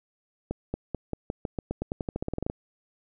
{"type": "accelerating click train", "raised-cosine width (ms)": 2, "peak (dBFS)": -16, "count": 20, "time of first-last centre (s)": [0.51, 2.499], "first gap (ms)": 230, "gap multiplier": 0.9, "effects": []}